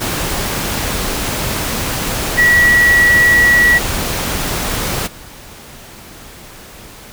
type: tone in noise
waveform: sine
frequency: 1933 Hz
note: B6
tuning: 38 cents flat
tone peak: -7 dBFS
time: 2.37-3.79 s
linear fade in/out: 20 ms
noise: pink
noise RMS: -19 dBFS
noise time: 0-5.08 s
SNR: +9 dB
effects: pink hiss -36 dBFS RMS until 7.12 s